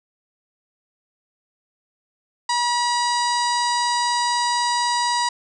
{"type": "harmonic tone", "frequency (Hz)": 964, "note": "B5", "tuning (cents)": -42, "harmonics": [1, 2, 3, 4, 5, 6, 7, 8, 9], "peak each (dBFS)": [-20, -28, -35, -30, -27, -36, -37, -36, -35], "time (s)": [2.49, 5.29], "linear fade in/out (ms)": 5, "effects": []}